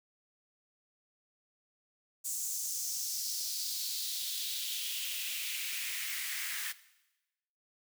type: noise with high-pass filter sweep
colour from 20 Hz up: white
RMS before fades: -37 dBFS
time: 2.24-6.73 s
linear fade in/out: 20 ms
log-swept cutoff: 7300 to 1700 Hz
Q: 2.9
effects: noise-tail reverb RT60 1.0 s tail -17 dB re dry